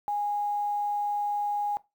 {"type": "tone with quantisation", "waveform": "sine", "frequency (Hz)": 824, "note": "G#5", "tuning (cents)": -14, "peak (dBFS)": -26, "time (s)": [0.08, 1.77], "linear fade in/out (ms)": 0, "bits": 9, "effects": ["noise-tail reverb RT60 0.2 s tail -18 dB re dry"]}